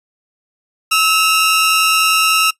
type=tone pair together; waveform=sawtooth; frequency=1296.7 / 2770 Hz; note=E6 / F7; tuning=-29 / -15 cents; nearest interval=octave + minor second; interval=1314 cents; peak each=-10 dBFS; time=0.91-2.51 s; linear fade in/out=10 ms; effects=noise-tail reverb RT60 0.1 s tail -20 dB re dry + resampled to 32000 Hz